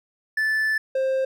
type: tone pair in turn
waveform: triangle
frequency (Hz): 1751 / 528.8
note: A6 / C5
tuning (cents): -9 / +18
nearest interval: octave + major sixth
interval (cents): 2073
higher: first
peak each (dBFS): -18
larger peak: neither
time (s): 0.37-0.78 / 0.95-1.25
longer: first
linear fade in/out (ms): 5
effects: none